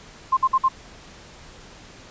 sine tone bursts, 1053 Hz, C6, 11 cents sharp, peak -14 dBFS, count 4, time 0.32-0.686 s, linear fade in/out 10 ms, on 51 ms, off 54 ms, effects pink hiss -45 dBFS RMS until 2.1 s + resampled to 16000 Hz

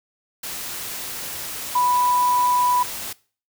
sine tone in noise, 987.8 Hz, B5, in tune, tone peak -16 dBFS, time 1.75-2.83 s, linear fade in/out 5 ms, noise white, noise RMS -31 dBFS, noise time 0.43-3.13 s, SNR +12 dB, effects noise-tail reverb RT60 0.4 s tail -21 dB re dry

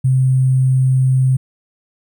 sine tone with sample-and-hold, 130.3 Hz, C3, 7 cents flat, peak -10 dBFS, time 0.04-1.37 s, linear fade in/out 10 ms, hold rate 8820 Hz, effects none

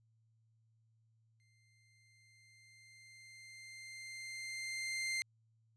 sawtooth tone with exponential growth, 2093 Hz, C7, in tune, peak -31 dBFS, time 1.4-5.22 s, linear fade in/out 0 ms, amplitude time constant 830 ms, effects added 112 Hz sine -70 dBFS peak until 5.76 s + resampled to 22050 Hz

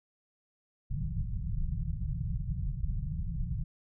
pink low-pass noise, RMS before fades -33 dBFS, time 0.9-3.64 s, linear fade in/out 10 ms, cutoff 180 Hz, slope 96 dB/octave, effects none

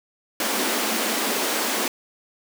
pink high-pass noise, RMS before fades -24 dBFS, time 0.4-1.88 s, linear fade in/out 2 ms, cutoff 210 Hz, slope 96 dB/octave, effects none

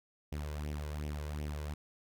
sawtooth tone with flanger, 74.5 Hz, D2, 25 cents sharp, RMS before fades -39 dBFS, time 0.32-1.74 s, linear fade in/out 5 ms, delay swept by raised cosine 0.34 to 2.04 ms, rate 2.7 Hz, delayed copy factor +0.65, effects none

